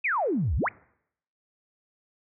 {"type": "exponential two-way sweep", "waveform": "sine", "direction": "down then up", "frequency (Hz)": [2637, 58.27, 2637], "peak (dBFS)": -23, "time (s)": [0.04, 0.69], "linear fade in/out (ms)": 10, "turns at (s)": 0.56, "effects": ["noise-tail reverb RT60 0.7 s tail -24 dB re dry"]}